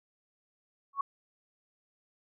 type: tone with exponential growth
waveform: sine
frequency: 1108.7 Hz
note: C#6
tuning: in tune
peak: -23 dBFS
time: 0.93-1.01 s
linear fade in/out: 5 ms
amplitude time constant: 16 ms
effects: none